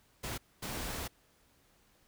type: noise bursts at uneven times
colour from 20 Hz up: pink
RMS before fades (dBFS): -39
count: 2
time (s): 0.23-0.38 / 0.62-1.08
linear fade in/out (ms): 10
effects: pink hiss -68 dBFS RMS until 2.07 s